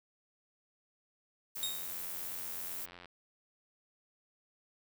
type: noise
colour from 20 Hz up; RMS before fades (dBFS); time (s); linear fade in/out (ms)
violet; -41; 1.55-2.86; 10
type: click train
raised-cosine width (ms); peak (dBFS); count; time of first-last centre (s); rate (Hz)
0.3; -34; 132; 1.57-3.057; 88.1
type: tone with exponential decay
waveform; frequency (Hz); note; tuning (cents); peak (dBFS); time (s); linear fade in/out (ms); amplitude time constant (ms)
sawtooth; 3729; A#7; 0; -28; 1.63-1.99; 0; 77
effects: none